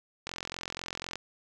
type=click train; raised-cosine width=0.2 ms; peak=-18 dBFS; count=40; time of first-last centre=0.27-1.156 s; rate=44 Hz; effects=none